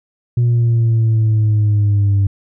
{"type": "exponential sweep", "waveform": "sine", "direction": "down", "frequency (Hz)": [121, 98.4], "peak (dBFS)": -8, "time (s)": [0.37, 2.27], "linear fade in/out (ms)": 5, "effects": ["tanh soft clip ceiling -9 dBFS"]}